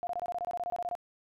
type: tone bursts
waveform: sine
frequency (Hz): 704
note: F5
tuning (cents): +14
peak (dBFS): -31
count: 15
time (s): 0.03-0.952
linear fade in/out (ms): 0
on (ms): 40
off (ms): 23
effects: none